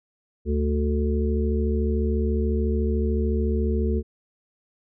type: harmonic tone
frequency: 73.9 Hz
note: D2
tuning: 11 cents sharp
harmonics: 1 / 3 / 5 / 6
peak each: -22 / -27 / -29 / -30 dBFS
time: 0.45-4.03 s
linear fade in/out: 50 ms
effects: none